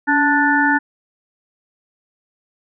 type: harmonic tone with a mistuned harmonic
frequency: 293.7 Hz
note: D4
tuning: in tune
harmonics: 1 / 3 / 5 / 6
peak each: -18 / -18 / -18 / -18 dBFS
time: 0.07-0.79 s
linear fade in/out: 20 ms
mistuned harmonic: 1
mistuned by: -57 cents
effects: none